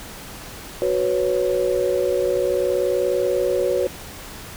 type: chord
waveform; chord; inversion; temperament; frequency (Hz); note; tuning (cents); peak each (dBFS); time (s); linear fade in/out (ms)
sine; F# suspended fourth; none; equal; 370 / 493.9 / 554.4; F#4 / B4 / C#5; 0 / 0 / 0; -22; 0.82-3.87; 0
effects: pink hiss -37 dBFS RMS until 4.56 s

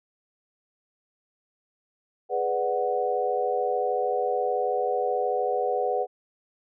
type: chord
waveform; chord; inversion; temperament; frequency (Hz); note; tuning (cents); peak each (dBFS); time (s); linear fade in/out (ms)
sine; G# half-diminished seventh; none; equal; 415.3 / 493.9 / 587.3 / 740; G#4 / B4 / D5 / F#5; 0 / 0 / 0 / 0; -30 / -27 / -32 / -27; 2.29-6.07; 50
effects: none

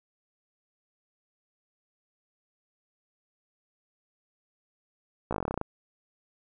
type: slowing click train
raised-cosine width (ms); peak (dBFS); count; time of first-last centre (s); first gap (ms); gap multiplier
1; -16; 13; 5.31-5.614; 16; 1.08
effects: none

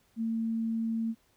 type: tone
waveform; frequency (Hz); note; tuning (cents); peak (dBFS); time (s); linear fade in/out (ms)
sine; 226; A3; +47; -28; 0.16-1.15; 50
effects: pink hiss -68 dBFS RMS until 1.36 s

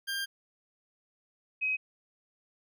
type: tone pair in turn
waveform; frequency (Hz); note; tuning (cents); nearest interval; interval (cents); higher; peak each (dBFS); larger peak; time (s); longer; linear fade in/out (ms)
20% pulse / sine; 1596 / 2533; G6 / D#7; +31 / +30; minor sixth; 799; second; -27; neither; 0.07-0.26 / 1.61-1.77; first; 20
effects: none

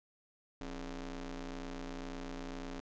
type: ring-modulated tone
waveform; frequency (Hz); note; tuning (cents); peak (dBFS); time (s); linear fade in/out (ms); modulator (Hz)
sawtooth; 150; D3; +37; -34; 0.61-2.8; 0; 119
effects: resampled to 16000 Hz

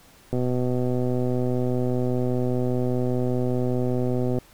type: click train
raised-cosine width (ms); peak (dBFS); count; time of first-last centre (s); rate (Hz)
2; -13; 508; 0.33-4.386; 125
effects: pink hiss -53 dBFS RMS until 4.53 s

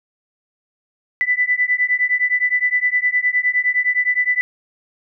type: beating tone pair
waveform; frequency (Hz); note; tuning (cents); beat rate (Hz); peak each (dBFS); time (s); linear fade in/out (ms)
sine; 1984 / 1993.7; B6 / B6; +7 / +16; 9.7; -18; 1.21-4.41; 0
effects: none

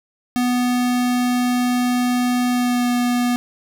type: tone with pitch glide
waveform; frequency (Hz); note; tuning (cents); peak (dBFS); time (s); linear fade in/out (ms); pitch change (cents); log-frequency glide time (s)
square; 246.9 to 244.2; B3 to B3; 0 to -19; -17; 0.36-3.36; 0; -19; 2.5-2.88
effects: none

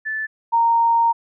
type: tone pair in turn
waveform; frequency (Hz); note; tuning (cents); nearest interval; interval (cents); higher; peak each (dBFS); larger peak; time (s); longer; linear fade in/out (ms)
sine; 1749 / 926.5; A6 / A#5; -11 / -11; major seventh; 1100; first; -22 / -13; second; 0.05-0.27 / 0.52-1.13; second; 20
effects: none

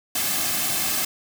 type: noise with comb filter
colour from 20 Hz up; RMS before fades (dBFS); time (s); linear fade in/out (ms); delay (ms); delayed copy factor
white; -24; 0.15-1.05; 5; 2.1; -0.6
effects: none

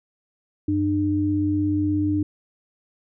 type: tone pair together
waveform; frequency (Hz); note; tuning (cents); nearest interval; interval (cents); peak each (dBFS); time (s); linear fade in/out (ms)
sine; 94.9 / 301.3; F#2 / D4; +44 / +44; octave + minor sixth; 2000; -25 / -20; 0.68-2.23; 5
effects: none

